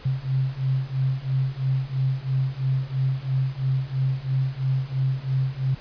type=beating tone pair; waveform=sine; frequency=130.81 / 133.81 Hz; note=C3 / C3; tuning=0 / +39 cents; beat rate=3 Hz; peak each=-25 / -24 dBFS; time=0.05-5.75 s; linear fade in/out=10 ms; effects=pink hiss -45 dBFS RMS until 5.8 s + resampled to 11025 Hz